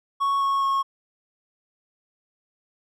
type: tone with pitch steps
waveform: triangle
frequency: 1108.7 / 1100.4 / 1092.2 Hz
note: C#6 / C#6 / C#6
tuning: 0 / -13 / -26 cents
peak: -18 dBFS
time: 0.2-0.83 s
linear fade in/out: 20 ms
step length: 210 ms
effects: none